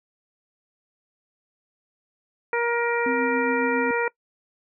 harmonic tone, 471.9 Hz, A#4, 21 cents sharp, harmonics 1 / 2 / 3 / 4 / 5, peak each -24 / -27 / -29 / -30 / -31 dBFS, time 2.53-4.08 s, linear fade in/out 2 ms
sine tone with tremolo, 260.3 Hz, C4, 9 cents flat, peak -24 dBFS, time 3.06-3.91 s, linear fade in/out 2 ms, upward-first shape triangle, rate 7.3 Hz, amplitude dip 35%
effects noise-tail reverb RT60 0.1 s tail -23 dB re dry

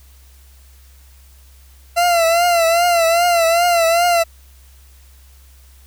40% pulse tone with vibrato, 681 Hz, F5, 44 cents flat, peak -11 dBFS, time 1.96-4.24 s, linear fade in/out 20 ms, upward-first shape triangle, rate 2.5 Hz, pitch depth 76 cents each way, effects added 66 Hz sine -43 dBFS peak until 5.86 s + white hiss -52 dBFS RMS until 5.86 s

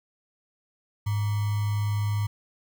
sine tone with sample-and-hold, 103.8 Hz, G#2, in tune, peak -23 dBFS, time 1.06-2.27 s, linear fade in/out 10 ms, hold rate 1050 Hz, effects none

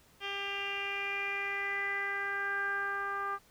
10% pulse tone with low-pass filter sweep, 398.3 Hz, G4, 28 cents sharp, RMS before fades -35 dBFS, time 0.2-3.39 s, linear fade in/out 50 ms, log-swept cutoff 3200 to 1300 Hz, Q 5.9, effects pink hiss -63 dBFS RMS until 3.5 s

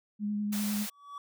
sine tone with vibrato, 207.7 Hz, G#3, in tune, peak -29 dBFS, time 0.19-0.87 s, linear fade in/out 50 ms, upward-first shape sine, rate 10 Hz, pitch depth 16 cents each way
white high-pass noise, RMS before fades -38 dBFS, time 0.52-0.9 s, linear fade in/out 10 ms, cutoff 470 Hz, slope 48 dB/octave
triangle tone with exponential growth, 1141 Hz, C#6, 50 cents sharp, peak -35 dBFS, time 0.77-1.18 s, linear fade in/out 2 ms, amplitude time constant 88 ms
effects none

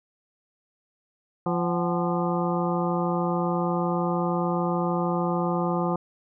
harmonic tone with a mistuned harmonic, 173.5 Hz, F3, 11 cents flat, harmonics 1 / 2 / 3 / 4 / 5 / 6 / 7, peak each -26 / -29 / -31 / -32 / -33 / -34 / -34 dBFS, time 1.46-5.96 s, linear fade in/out 2 ms, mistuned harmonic 4, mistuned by +110 cents, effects none

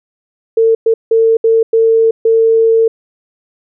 sine tone bursts at uneven times, 451.1 Hz, A4, 43 cents sharp, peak -6 dBFS, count 6, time 0.57-0.75 / 0.86-0.94 / 1.11-1.37 / 1.44-1.63 / 1.73-2.11 / 2.25-2.88 s, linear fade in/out 5 ms, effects none

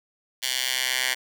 10% pulse tone with high-pass filter sweep, 128.4 Hz, C3, 32 cents flat, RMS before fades -26 dBFS, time 0.42-1.15 s, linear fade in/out 20 ms, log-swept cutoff 3200 to 2000 Hz, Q 1.3, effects none

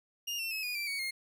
30% pulse tone with pitch steps, 2830 / 2701 / 2577 / 2459 / 2347 / 2240 / 2137 Hz, F7 / E7 / E7 / D#7 / D7 / C#7 / C7, +22 / +42 / -40 / -21 / -2 / +18 / +36 cents, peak -31 dBFS, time 0.27-1.11 s, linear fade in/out 10 ms, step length 120 ms, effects none

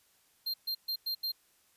square tone bursts at uneven times, 4186 Hz, C8, in tune, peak -32 dBFS, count 5, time 0.46-0.54 / 0.67-0.75 / 0.88-0.96 / 1.06-1.15 / 1.23-1.32 s, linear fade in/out 10 ms, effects white hiss -68 dBFS RMS until 1.76 s + resampled to 32000 Hz

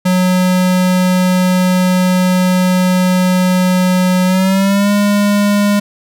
square tone with pitch glide, 183.1 to 204.3 Hz, F#3 to G#3, -18 to -28 cents, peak -10 dBFS, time 0.05-5.8 s, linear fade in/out 10 ms, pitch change +190 cents, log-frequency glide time 4.25-4.91 s, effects none

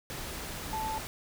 sine tone in noise, 876 Hz, A5, 8 cents flat, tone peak -32 dBFS, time 0.73-0.98 s, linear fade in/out 0 ms, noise pink, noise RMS -39 dBFS, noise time 0.1-1.07 s, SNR +4 dB, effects none

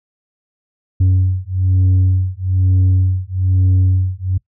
sine beating tone pair, 92.5 / 93.6 Hz, F#2 / F#2, 0 / +20 cents, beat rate 1.1 Hz, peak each -12 dBFS, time 1-4.38 s, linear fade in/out 10 ms, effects noise-tail reverb RT60 0.1 s tail -22 dB re dry + tanh soft clip ceiling -8 dBFS

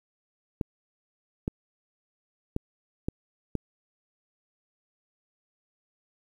clicks, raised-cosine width 3 ms, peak -15 dBFS, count 5, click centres 0.612 / 1.479 / 2.564 / 3.085 / 3.553 s, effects 9-bit

